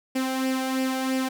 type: tone with flanger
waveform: sawtooth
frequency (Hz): 261.8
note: C4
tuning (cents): +1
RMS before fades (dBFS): -26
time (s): 0.15-1.29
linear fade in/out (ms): 10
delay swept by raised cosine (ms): 0.38 to 1.38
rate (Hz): 3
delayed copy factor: +0.55
effects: none